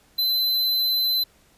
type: tone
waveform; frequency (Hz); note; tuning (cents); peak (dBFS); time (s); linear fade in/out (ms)
square; 4046; B7; +41; -20; 0.18-1.24; 10
effects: pink hiss -58 dBFS RMS until 1.57 s + resampled to 32000 Hz